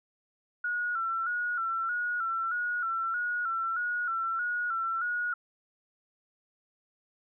sine tone with vibrato, 1396.9 Hz, F6, in tune, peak -28 dBFS, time 0.64-5.34 s, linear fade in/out 5 ms, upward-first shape square, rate 1.6 Hz, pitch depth 64 cents each way, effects none

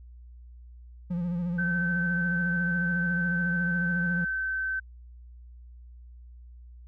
triangle tone with vibrato, 174.61 Hz, F3, in tune, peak -25 dBFS, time 1.1-4.25 s, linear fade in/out 10 ms, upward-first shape sine, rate 14 Hz, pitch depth 52 cents each way
sine tone, 1539 Hz, G6, 32 cents flat, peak -27 dBFS, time 1.58-4.8 s, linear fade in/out 10 ms
effects added 60 Hz sine -45 dBFS peak until 6.87 s

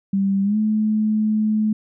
sine tone with pitch glide, 196 to 215 Hz, G3 to A3, 0 to -40 cents, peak -16 dBFS, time 0.13-1.73 s, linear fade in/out 5 ms, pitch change +160 cents, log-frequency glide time 0.43-0.57 s, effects none

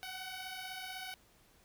10% pulse beating tone pair, 740 / 756 Hz, F#5 / F#5, 0 / +37 cents, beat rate 16 Hz, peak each -38 / -36 dBFS, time 0.03-1.14 s, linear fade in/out 0 ms, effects pink hiss -66 dBFS RMS until 1.64 s

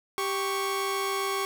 sawtooth tone pair together, 392 / 1108.7 Hz, G4 / C#6, 0 / 0 cents, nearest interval octave + tritone, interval 1800 cents, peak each -26 dBFS, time 0.18-1.45 s, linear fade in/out 0 ms, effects none

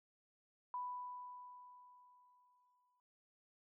sine tone with exponential decay, 991 Hz, B5, 6 cents sharp, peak -39 dBFS, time 0.74-3 s, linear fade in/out 1 ms, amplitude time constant 490 ms, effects none

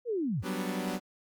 sine linear sweep, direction down, 503 to 67.8 Hz, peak -28 dBFS, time 0.05-0.44 s, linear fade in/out 50 ms
sawtooth chord, G major seventh, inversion third, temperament equal, 185 / 196 / 246.9 / 293.7 Hz, F#3 / G3 / B3 / D4, 0 / 0 / 0 / 0 cents, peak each -31 / -33 / -33 / -35 dBFS, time 0.42-1 s, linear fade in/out 50 ms
effects Opus 48 kbps

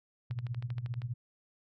sine tone with tremolo, 120.5 Hz, B2, 42 cents flat, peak -30 dBFS, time 0.3-1.14 s, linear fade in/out 10 ms, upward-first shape triangle, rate 15 Hz, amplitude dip 90%
click train, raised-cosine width 0.3 ms, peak -32 dBFS, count 10, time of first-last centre 0.31-1.019 s, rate 12.7 Hz
effects none

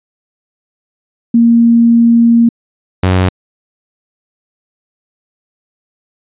sine / sawtooth tone pair in turn, 233.1 / 92.51 Hz, A#3 / F#2, 0 / 0 cents, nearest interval octave + major third, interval 1600 cents, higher first, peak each -4 dBFS, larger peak neither, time 1.34-2.49 / 3.03-3.29 s, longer first, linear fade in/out 5 ms, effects resampled to 8000 Hz

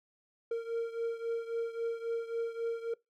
triangle beating tone pair, 460.5 / 464.2 Hz, A#4 / A#4, -21 / -7 cents, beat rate 3.7 Hz, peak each -32 / -36 dBFS, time 0.51-2.94 s, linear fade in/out 5 ms, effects noise-tail reverb RT60 0.2 s tail -23 dB re dry

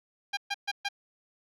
10% pulse tone bursts, 804 Hz, G5, 44 cents sharp, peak -20 dBFS, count 4, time 0.33-0.888 s, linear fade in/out 10 ms, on 42 ms, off 130 ms, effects low-pass 6000 Hz 12 dB/octave

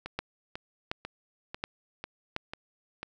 two click trains, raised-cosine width 0.3 ms, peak -15 / -21 dBFS, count 4 / 7, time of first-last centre 0.19-2.364 / 0.06-3.03 s, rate 1.38 / 2.02 Hz, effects none

